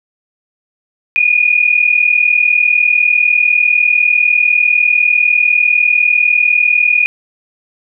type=tone pair together; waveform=sine; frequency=2434 / 2474 Hz; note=D#7 / D#7; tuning=-39 / -10 cents; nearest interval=unison; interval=29 cents; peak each=-11 dBFS; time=1.16-7.06 s; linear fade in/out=0 ms; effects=none

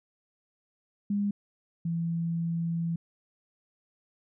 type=tone pair in turn; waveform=sine; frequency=203 / 167.35 Hz; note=G#3 / E3; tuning=-39 / +26 cents; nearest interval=minor third; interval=335 cents; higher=first; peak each=-25 / -27 dBFS; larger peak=first; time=1.1-1.31 / 1.85-2.96 s; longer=second; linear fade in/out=5 ms; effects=none

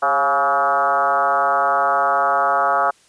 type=tone with frequency modulation; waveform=sine; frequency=987.8 Hz; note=B5; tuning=in tune; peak=-14 dBFS; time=0.02-2.91 s; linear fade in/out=10 ms; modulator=146 Hz; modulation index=2.8; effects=white hiss -54 dBFS RMS until 3.08 s + resampled to 22050 Hz

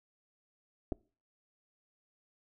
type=clicks; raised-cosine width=2 ms; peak=-22 dBFS; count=2; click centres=0.921 / 0.924 s; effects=noise-tail reverb RT60 0.4 s tail -25 dB re dry

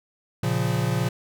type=chord; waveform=square; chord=Bb minor; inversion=none; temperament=equal; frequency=116.54 / 138.59 / 174.61 Hz; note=Bb2 / Db3 / F3; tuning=0 / 0 / 0 cents; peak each=-26 / -27 / -28 dBFS; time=0.43-1.09 s; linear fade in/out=5 ms; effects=none

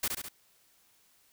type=noise with echo; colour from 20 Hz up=white; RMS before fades=-30 dBFS; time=0.03-0.08 s; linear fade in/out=5 ms; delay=69 ms; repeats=3; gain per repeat=-4 dB; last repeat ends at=0.287 s; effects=white hiss -66 dBFS RMS until 1.32 s

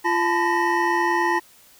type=tone cluster; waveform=triangle; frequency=345.1 / 871 / 1006 / 1836 / 1916 Hz; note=F4 / A5 / B5 / A#6 / A#6; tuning=-21 / -18 / +32 / -27 / +47 cents; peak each=-22 / -21 / -23 / -24 / -27 dBFS; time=0.04-1.4 s; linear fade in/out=20 ms; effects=white hiss -52 dBFS RMS until 1.79 s

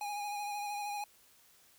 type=tone with vibrato; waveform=square; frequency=823 Hz; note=G#5; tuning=16 cents flat; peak=-37 dBFS; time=0.01-1.04 s; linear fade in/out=2 ms; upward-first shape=sine; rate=13 Hz; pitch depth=26 cents each way; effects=white hiss -64 dBFS RMS until 1.78 s

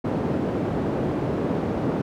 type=band-pass noise; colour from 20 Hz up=white; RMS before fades=-25 dBFS; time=0.04-2.02 s; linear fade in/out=10 ms; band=110 to 380 Hz; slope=12 dB/octave; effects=none

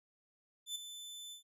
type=tone with ADSR envelope; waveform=sawtooth; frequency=3520 Hz; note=A7; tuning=in tune; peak=-33 dBFS; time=0.66-1.43 s; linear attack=94 ms; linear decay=9 ms; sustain=-10 dB; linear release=110 ms; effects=resampled to 32000 Hz

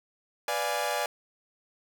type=chord; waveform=sawtooth; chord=B diminished seventh; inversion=none; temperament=equal; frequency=493.9 / 587.3 / 698.5 / 830.6 Hz; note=B4 / D5 / F5 / Ab5; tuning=0 / 0 / 0 / 0 cents; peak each=-32 / -28 / -31 / -28 dBFS; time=0.48-1.06 s; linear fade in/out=2 ms; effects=none

